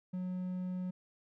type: tone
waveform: triangle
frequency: 182.7 Hz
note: F#3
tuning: 22 cents flat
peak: -33 dBFS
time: 0.13-0.91 s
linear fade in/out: 10 ms
effects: none